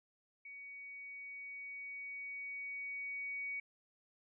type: tone with level ramp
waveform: sine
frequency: 2250 Hz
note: C#7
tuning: 25 cents sharp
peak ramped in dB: -48 to -38 dBFS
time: 0.45-3.6 s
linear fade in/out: 5 ms
effects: none